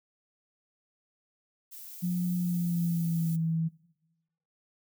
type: noise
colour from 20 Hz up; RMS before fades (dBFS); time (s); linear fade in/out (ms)
violet; -45; 1.71-3.37; 20
type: tone with pitch glide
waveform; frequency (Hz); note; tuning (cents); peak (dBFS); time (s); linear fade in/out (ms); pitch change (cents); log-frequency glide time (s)
sine; 177.6 to 162.86; F3 to E3; +29 to -21; -26; 2.02-3.69; 20; -150; 2.37-3.4
effects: noise-tail reverb RT60 1.0 s tail -21 dB re dry